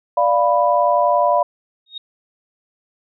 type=chord; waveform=sine; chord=B diminished; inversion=first; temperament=equal; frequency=587.3 / 698.5 / 987.8 Hz; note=D5 / F5 / B5; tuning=0 / 0 / 0 cents; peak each=-17 dBFS; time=0.17-1.43 s; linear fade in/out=5 ms
type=tone with exponential growth; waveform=sine; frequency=3729 Hz; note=A#7; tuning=in tune; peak=-24 dBFS; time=1.86-1.98 s; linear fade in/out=5 ms; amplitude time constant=26 ms
effects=none